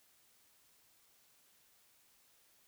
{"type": "silence", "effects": ["white hiss -69 dBFS RMS until 2.67 s"]}